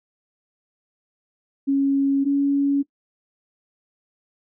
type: tone pair in turn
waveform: sine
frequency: 275.9 / 280.6 Hz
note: C#4 / C#4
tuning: -8 / +21 cents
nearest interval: unison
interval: 29 cents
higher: second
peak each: -16 dBFS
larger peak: neither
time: 1.67-2.25 / 2.25-2.83 s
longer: neither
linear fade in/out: 20 ms
effects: noise-tail reverb RT60 0.1 s tail -19 dB re dry